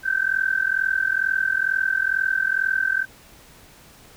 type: tone with amplitude modulation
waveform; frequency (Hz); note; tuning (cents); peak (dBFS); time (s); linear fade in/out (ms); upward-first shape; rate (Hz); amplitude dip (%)
sine; 1551; G6; -19; -15; 0.03-3.06; 50; sine; 42.2; 90
effects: pink hiss -49 dBFS RMS until 4.16 s